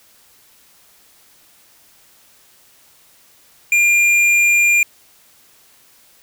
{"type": "tone with tanh clipping", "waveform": "triangle", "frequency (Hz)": 2400, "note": "D7", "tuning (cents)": 37, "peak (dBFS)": -12, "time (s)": [3.72, 4.83], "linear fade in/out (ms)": 2, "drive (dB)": 14, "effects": ["white hiss -51 dBFS RMS until 6.22 s"]}